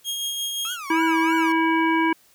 sawtooth tone with tremolo, 3254 Hz, G#7, 36 cents flat, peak -21 dBFS, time 0.04-0.77 s, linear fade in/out 50 ms, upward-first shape sine, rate 5.7 Hz, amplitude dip 30%
30% pulse tone with vibrato, 1278 Hz, D#6, 46 cents sharp, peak -29 dBFS, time 0.65-1.52 s, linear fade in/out 0 ms, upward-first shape triangle, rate 3.2 Hz, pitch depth 290 cents each way
harmonic tone, 325.2 Hz, E4, 23 cents flat, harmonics 1 / 3 / 5 / 7 / 9, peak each -20 / -22 / -27 / -27 / -37 dBFS, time 0.9-2.13 s, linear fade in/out 5 ms
effects white hiss -57 dBFS RMS until 2.34 s

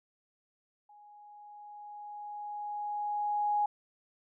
sine tone with level ramp, 830.6 Hz, G#5, in tune, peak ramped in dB -54 to -25 dBFS, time 0.89-3.66 s, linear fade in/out 5 ms, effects none

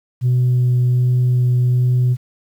sine tone with vibrato, 124.6 Hz, B2, 16 cents sharp, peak -10 dBFS, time 0.21-2.17 s, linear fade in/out 50 ms, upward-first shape sine, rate 1.3 Hz, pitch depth 8 cents each way, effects tanh soft clip ceiling -10 dBFS + 8-bit

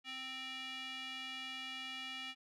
square tone with band-pass filter, 261.6 Hz, C4, in tune, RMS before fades -45 dBFS, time 0.04-2.35 s, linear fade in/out 50 ms, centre 2800 Hz, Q 3.3, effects none

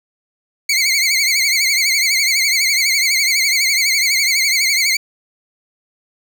20% pulse tone with vibrato, 2174 Hz, C#7, 34 cents flat, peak -8 dBFS, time 0.69-4.97 s, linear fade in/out 5 ms, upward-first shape triangle, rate 12 Hz, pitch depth 120 cents each way, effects none

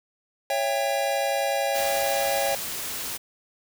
square chord, C# diminished, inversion none, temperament just, 554.4 / 665.2 / 798.3 Hz, C#5 / E5 / G5, 0 / +16 / +31 cents, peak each -27 / -30 / -28 dBFS, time 0.5-2.55 s, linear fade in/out 2 ms
white noise, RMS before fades -32 dBFS, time 1.74-3.18 s, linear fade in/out 20 ms
effects none

